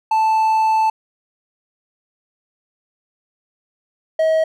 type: tone pair in turn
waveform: triangle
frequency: 879 / 638.1 Hz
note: A5 / D#5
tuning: -2 / +44 cents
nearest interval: tritone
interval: 554 cents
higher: first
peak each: -11 dBFS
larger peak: neither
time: 0.11-0.9 / 4.19-4.44 s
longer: first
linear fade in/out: 5 ms
effects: none